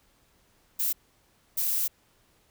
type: noise bursts at uneven times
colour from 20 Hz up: violet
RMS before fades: -27 dBFS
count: 2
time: 0.79-0.93 / 1.57-1.88 s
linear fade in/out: 10 ms
effects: pink hiss -65 dBFS RMS until 2.5 s